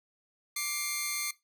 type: tone pair together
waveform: 10% pulse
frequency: 1174.7 / 2116 Hz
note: D6 / C7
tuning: 0 / +19 cents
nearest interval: minor seventh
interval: 1019 cents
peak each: -31 / -23 dBFS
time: 0.56-1.31 s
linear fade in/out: 5 ms
effects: noise-tail reverb RT60 0.2 s tail -18 dB re dry